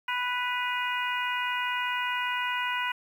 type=harmonic tone with a mistuned harmonic; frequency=493.9 Hz; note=B4; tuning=in tune; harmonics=2 / 3 / 4 / 5 / 6; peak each=-31 / -33 / -34 / -35 / -36 dBFS; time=0.08-2.92 s; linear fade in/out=5 ms; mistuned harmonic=6; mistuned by=-55 cents; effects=9-bit